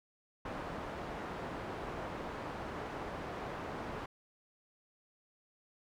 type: low-pass noise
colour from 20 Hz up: white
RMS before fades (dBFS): -42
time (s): 0.45-4.06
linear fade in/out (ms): 5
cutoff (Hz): 990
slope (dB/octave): 12
effects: none